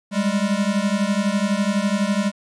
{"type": "beating tone pair", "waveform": "square", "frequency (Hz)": [196.1, 208.1], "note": ["G3", "G#3"], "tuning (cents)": [1, 4], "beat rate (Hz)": 12, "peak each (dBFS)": -22, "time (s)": [0.11, 2.32], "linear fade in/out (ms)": 50, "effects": ["resampled to 22050 Hz", "9-bit"]}